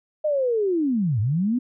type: linear two-way sweep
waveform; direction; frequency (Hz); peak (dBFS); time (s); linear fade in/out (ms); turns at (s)
sine; down then up; 622.3 to 98 to 257.8; -19; 0.24-1.59; 10; 1.2
effects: none